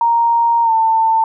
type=tone with pitch glide; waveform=sine; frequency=932.3 to 894.8 Hz; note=A#5 to A5; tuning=0 to +29 cents; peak=-10 dBFS; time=0.01-1.24 s; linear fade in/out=2 ms; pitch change=-71 cents; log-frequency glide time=0.63-0.72 s; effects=none